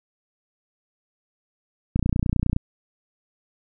click train, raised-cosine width 5 ms, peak -9 dBFS, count 19, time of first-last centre 1.96-2.564 s, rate 29.8 Hz, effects none

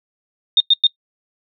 sine tone bursts, 3668 Hz, A#7, 29 cents flat, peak -8 dBFS, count 3, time 0.57-0.869 s, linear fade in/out 2 ms, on 33 ms, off 100 ms, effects noise-tail reverb RT60 0.1 s tail -21 dB re dry

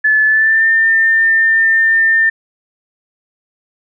sine tone with pitch glide, 1731 to 1801.4 Hz, A6 to A6, -29 to +40 cents, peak -8 dBFS, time 0.04-2.3 s, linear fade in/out 10 ms, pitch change +69 cents, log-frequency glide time 0.26-0.67 s, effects none

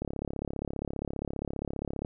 click train, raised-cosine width 2 ms, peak -20 dBFS, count 72, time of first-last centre 0.02-2.049 s, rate 35 Hz, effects none

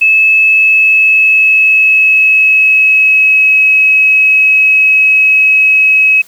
sine tone with pitch glide, 2600 to 2561 Hz, E7 to D#7, -24 to +49 cents, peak -4 dBFS, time 0.01-6.22 s, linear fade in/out 10 ms, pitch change -27 cents, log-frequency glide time 0.42-3.6 s, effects white hiss -41 dBFS RMS until 6.27 s

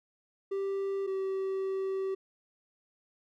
triangle tone pair in turn, 392 / 384.4 Hz, G4 / G4, 0 / -34 cents, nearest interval unison, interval 34 cents, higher first, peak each -28 / -28 dBFS, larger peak neither, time 0.51-1.07 / 1.07-2.15 s, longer second, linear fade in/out 10 ms, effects none

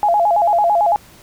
sine tone with vibrato, 756 Hz, F#5, 37 cents sharp, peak -11 dBFS, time 0.03-0.96 s, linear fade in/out 0 ms, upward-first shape square, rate 9 Hz, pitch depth 170 cents each way, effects pink hiss -45 dBFS RMS until 1.22 s

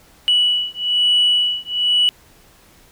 sine beating tone pair, 2946 / 2947.1 Hz, F#7 / F#7, -8 / -8 cents, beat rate 1.1 Hz, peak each -16 dBFS, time 0.28-2.09 s, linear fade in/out 0 ms, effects tanh soft clip ceiling -8 dBFS + pink hiss -50 dBFS RMS until 2.91 s

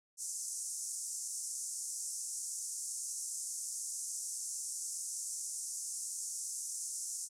white band-pass noise, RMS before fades -41 dBFS, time 0.17-7.29 s, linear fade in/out 50 ms, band 5800 to 9800 Hz, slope 48 dB/octave, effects none

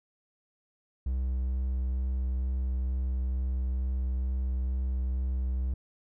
triangle tone with vibrato, 64 Hz, C2, 38 cents flat, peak -25 dBFS, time 1.06-5.74 s, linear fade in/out 5 ms, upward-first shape sine, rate 2.2 Hz, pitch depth 11 cents each way, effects none

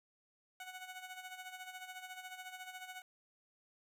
15% pulse tone with tremolo, 740 Hz, F#5, in tune, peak -38 dBFS, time 0.6-3.02 s, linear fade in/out 2 ms, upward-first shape sine, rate 14 Hz, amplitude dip 65%, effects none

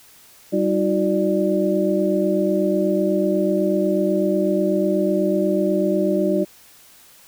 sine tone cluster, 193.7 / 317.2 / 365.3 / 591 Hz, G3 / D#4 / F#4 / D5, -20 / +33 / -22 / +11 cents, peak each -22 dBFS, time 0.52-6.45 s, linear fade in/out 20 ms, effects white hiss -49 dBFS RMS until 7.27 s

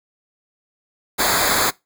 pink noise with comb filter, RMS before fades -18 dBFS, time 1.18-1.71 s, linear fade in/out 20 ms, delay 0.35 ms, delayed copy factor -0.85, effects noise-tail reverb RT60 0.2 s tail -21 dB re dry

